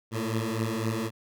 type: beating tone pair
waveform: 15% pulse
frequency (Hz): 110 / 113.9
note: A2 / A#2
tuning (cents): 0 / -40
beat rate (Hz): 3.9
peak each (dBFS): -24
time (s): 0.11-1.11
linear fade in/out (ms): 50
effects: none